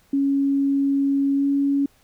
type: tone with pitch glide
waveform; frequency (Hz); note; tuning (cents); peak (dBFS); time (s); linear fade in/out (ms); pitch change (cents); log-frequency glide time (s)
sine; 277.2 to 279.8; C#4 to C#4; 0 to +16; -17; 0.13-1.86; 5; +16; 1.35-1.45
effects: pink hiss -59 dBFS RMS until 2.03 s